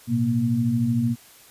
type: tone cluster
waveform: sine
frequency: 111.4 / 124.6 / 235.1 Hz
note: A2 / B2 / A#3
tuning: +22 / +16 / +15 cents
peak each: -28 / -24 / -21 dBFS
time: 0.07-1.16 s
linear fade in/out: 50 ms
effects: white hiss -50 dBFS RMS until 1.5 s + resampled to 32000 Hz